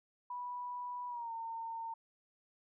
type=tone with pitch glide; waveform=sine; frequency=982 to 911 Hz; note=B5 to A#5; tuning=-10 to -40 cents; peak=-39 dBFS; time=0.3-1.94 s; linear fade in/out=5 ms; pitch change=-130 cents; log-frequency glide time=1.08-1.32 s; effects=none